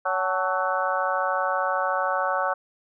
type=harmonic tone with a mistuned harmonic; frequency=186.9 Hz; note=F#3; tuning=18 cents sharp; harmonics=3 / 4 / 5 / 6 / 7 / 8; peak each=-28 / -29 / -30 / -29 / -29 / -30 dBFS; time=0.05-2.54 s; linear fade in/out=10 ms; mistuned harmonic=5; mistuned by=-87 cents; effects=none